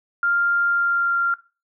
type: tone with pitch glide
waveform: sine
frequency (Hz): 1396.9 to 1386.4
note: F6 to F6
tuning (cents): 0 to -13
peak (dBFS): -17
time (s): 0.23-1.34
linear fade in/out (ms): 2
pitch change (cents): -13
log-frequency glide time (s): 0.66-1.17
effects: noise-tail reverb RT60 0.3 s tail -18 dB re dry